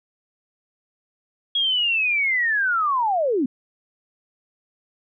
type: linear sweep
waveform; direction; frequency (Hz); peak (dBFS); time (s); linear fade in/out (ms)
sine; down; 3322 to 233.1; -18; 1.55-3.46; 5
effects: none